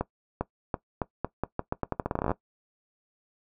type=accelerating click train; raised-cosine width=1 ms; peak=-13 dBFS; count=22; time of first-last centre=0.01-2.316 s; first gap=400 ms; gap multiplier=0.83; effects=noise-tail reverb RT60 0.1 s tail -18 dB re dry